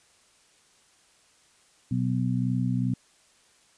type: harmonic tone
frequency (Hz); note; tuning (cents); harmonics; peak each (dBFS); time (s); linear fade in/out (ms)
62.5; B1; +21; 2 / 3 / 4; -26 / -29 / -29; 1.91-2.94; 5
effects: white hiss -61 dBFS RMS until 3.77 s + resampled to 22050 Hz